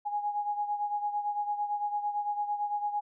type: beating tone pair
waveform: sine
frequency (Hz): 826 / 834.9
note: G#5 / G#5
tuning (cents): -10 / +9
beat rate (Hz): 8.9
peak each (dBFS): -30 / -36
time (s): 0.05-3.01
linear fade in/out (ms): 20
effects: none